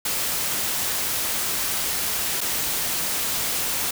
white noise with dropouts, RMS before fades -25 dBFS, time 0.05-3.91 s, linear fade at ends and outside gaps 5 ms, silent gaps 2.407-2.412 s, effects none

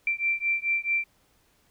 sine beating tone pair, 2349 / 2353.6 Hz, D7 / D7, 0 / +3 cents, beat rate 4.6 Hz, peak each -27 dBFS, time 0.07-1.04 s, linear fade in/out 2 ms, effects pink hiss -65 dBFS RMS until 1.7 s

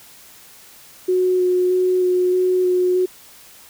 sine tone with vibrato, 365.1 Hz, F#4, 23 cents flat, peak -14 dBFS, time 1.08-3.06 s, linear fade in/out 10 ms, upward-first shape square, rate 1.6 Hz, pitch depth 10 cents each way, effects white hiss -45 dBFS RMS until 3.69 s

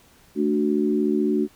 sine chord, D major, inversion second, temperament equal, 220 / 293.7 / 370 Hz, A3 / D4 / F#4, 0 / 0 / 0 cents, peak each -23 dBFS, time 0.35-1.48 s, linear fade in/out 50 ms, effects pink hiss -55 dBFS RMS until 1.55 s

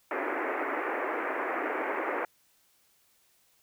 pink band-pass noise, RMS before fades -32 dBFS, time 0.11-2.25 s, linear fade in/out 2 ms, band 300 to 2200 Hz, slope 48 dB/octave, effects white hiss -67 dBFS RMS until 3.62 s

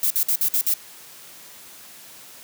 violet noise bursts, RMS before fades -20 dBFS, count 6, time 0.03-0.739 s, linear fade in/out 2 ms, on 74 ms, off 53 ms, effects white hiss -44 dBFS RMS until 2.43 s + high-pass 100 Hz 12 dB/octave

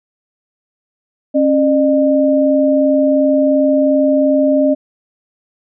sine tone pair together, 272.2 / 605 Hz, C#4 / D#5, -31 / -49 cents, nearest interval octave + major second, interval 1382 cents, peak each -12 dBFS, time 1.34-4.75 s, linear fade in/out 20 ms, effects none

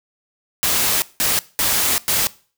white noise bursts at uneven times, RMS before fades -18 dBFS, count 4, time 0.63-1.02 / 1.2-1.39 / 1.59-1.98 / 2.08-2.27 s, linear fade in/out 0 ms, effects noise-tail reverb RT60 0.4 s tail -20 dB re dry

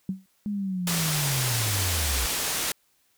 sine tone with exponential decay, 190 Hz, F#3, 46 cents sharp, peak -22 dBFS, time 0.09-0.26 s, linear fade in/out 2 ms, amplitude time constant 36 ms
sine linear sweep, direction down, 210 to 57.1 Hz, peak -26 dBFS, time 0.46-2.26 s, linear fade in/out 0 ms
white low-pass noise, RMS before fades -28 dBFS, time 0.87-2.72 s, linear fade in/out 2 ms, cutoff 11000 Hz, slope 12 dB/octave
effects white hiss -67 dBFS RMS until 3.17 s

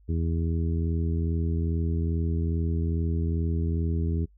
harmonic tone, 82.41 Hz, E2, in tune, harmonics 1 / 2 / 3 / 4 / 5, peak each -25 / -31 / -35 / -37 / -39 dBFS, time 0.08-4.26 s, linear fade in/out 20 ms, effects noise-tail reverb RT60 0.1 s tail -24 dB re dry + added 50 Hz sine -54 dBFS peak until 4.37 s

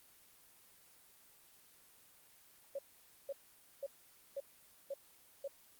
sine tone bursts, 554.4 Hz, C#5, in tune, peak -38 dBFS, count 6, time 2.75-5.478 s, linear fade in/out 5 ms, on 38 ms, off 500 ms, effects white hiss -64 dBFS RMS until 5.79 s + Opus 24 kbps

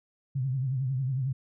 sine tone with vibrato, 131.4 Hz, C3, 8 cents sharp, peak -26 dBFS, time 0.35-1.33 s, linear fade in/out 10 ms, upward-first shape triangle, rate 11 Hz, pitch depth 120 cents each way, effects none

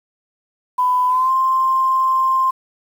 sine tone with pitch glide, 1000 to 1049.7 Hz, B5 to C6, +21 to +5 cents, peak -13 dBFS, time 0.78-2.51 s, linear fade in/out 10 ms, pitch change +84 cents, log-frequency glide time 1.07-1.31 s, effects 7-bit

